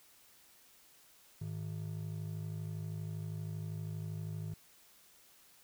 triangle ring-modulated tone, 130.7 Hz, C3, 1 cent flat, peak -33 dBFS, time 1.41-4.54 s, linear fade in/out 5 ms, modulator 26.3 Hz, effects white hiss -63 dBFS RMS until 5.63 s

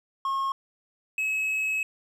triangle tone pair in turn, 1083 / 2571 Hz, C#6 / E7, -41 / -44 cents, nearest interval octave + minor third, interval 1497 cents, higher second, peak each -23 dBFS, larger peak neither, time 0.25-0.52 / 1.18-1.83 s, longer second, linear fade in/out 2 ms, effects none

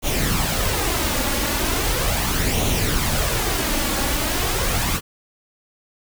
pink noise with flanger, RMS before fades -21 dBFS, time 0.02-5.01 s, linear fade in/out 50 ms, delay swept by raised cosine 0.3 to 3.6 ms, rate 0.38 Hz, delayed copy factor +0.5, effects none

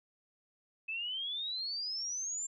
sine exponential sweep, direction up, 2579 to 7390 Hz, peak -35 dBFS, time 0.88-2.47 s, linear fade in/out 10 ms, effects none

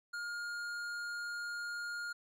sine tone with tanh clipping, 1418 Hz, F6, 26 cents sharp, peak -40 dBFS, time 0.13-2.13 s, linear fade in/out 10 ms, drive 13 dB, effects none

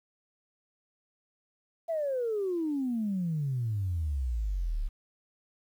sine exponential sweep, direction down, 680 to 33.6 Hz, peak -27 dBFS, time 1.88-4.89 s, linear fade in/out 20 ms, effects tanh soft clip ceiling -23 dBFS + 10-bit

